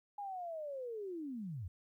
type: linear sweep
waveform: sine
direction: down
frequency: 830 to 77.78 Hz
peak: -40 dBFS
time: 0.18-1.68 s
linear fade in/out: 5 ms
effects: 13-bit